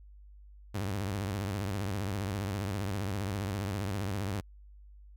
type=tone with vibrato; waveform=sawtooth; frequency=98.9 Hz; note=G2; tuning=16 cents sharp; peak=-28 dBFS; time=0.74-4.41 s; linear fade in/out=10 ms; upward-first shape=triangle; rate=15 Hz; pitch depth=180 cents each way; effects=added 50 Hz sine -50 dBFS peak until 5.16 s